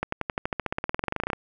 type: accelerating click train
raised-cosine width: 0.5 ms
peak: -11 dBFS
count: 24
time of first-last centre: 0.03-1.332 s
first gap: 94 ms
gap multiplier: 0.95
effects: none